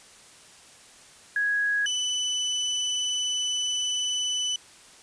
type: tone pair in turn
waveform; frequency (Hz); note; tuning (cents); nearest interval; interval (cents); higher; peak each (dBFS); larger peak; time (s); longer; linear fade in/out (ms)
sine / 30% pulse; 1661.2 / 2993; G#6 / F#7; 0 / +19; minor seventh; 1019; second; -22; neither; 1.36-1.86 / 1.86-4.56; second; 2
effects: white hiss -51 dBFS RMS until 5.02 s + resampled to 22050 Hz